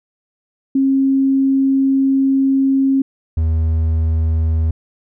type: tone pair in turn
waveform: sine / triangle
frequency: 270 / 80.27 Hz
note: C#4 / E2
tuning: -45 / -45 cents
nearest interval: octave + major sixth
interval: 2100 cents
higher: first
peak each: -11 dBFS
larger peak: neither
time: 0.75-3.02 / 3.37-4.71 s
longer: first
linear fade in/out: 5 ms
effects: none